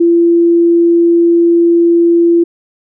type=tone; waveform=sine; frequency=340.1 Hz; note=F4; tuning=46 cents flat; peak=-5 dBFS; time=0-2.44 s; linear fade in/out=10 ms; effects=none